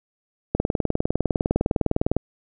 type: click train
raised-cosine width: 2 ms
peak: -6 dBFS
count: 33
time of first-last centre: 0.55-2.166 s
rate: 19.8 Hz
effects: none